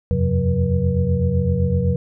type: tone cluster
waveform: sine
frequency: 83.7 / 91.6 / 131.2 / 180.1 / 481.8 Hz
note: E2 / F#2 / C3 / F#3 / B4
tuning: +27 / -17 / +5 / -46 / -43 cents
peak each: -22 / -21 / -22 / -22 / -25 dBFS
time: 0.11-1.96 s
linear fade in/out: 0 ms
effects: none